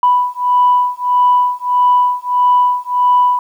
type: beating tone pair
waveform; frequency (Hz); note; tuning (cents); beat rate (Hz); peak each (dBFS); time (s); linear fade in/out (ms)
sine; 987.8 / 989.4; B5 / B5; 0 / +3; 1.6; -12; 0.03-3.39; 2
effects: tanh soft clip ceiling -2 dBFS + 8-bit